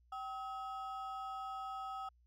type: ring-modulated tone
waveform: triangle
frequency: 1026 Hz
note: C6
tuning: 34 cents flat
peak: -36 dBFS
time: 0.12-2.09 s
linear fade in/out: 5 ms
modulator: 254 Hz
effects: added 60 Hz sine -66 dBFS peak until 2.26 s